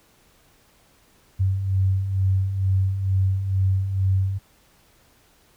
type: beating tone pair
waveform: sine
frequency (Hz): 93.8 / 96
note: F#2 / G2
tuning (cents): +24 / -36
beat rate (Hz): 2.2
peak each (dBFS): -27 / -19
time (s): 1.39-4.39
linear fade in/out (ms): 20
effects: pink hiss -58 dBFS RMS until 5.56 s